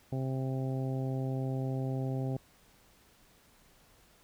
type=harmonic tone; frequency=131.9 Hz; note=C3; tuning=14 cents sharp; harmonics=1 / 2 / 3 / 4 / 5 / 6; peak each=-32 / -38 / -42 / -44 / -46 / -48 dBFS; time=0.12-2.37 s; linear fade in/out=5 ms; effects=pink hiss -63 dBFS RMS until 4.23 s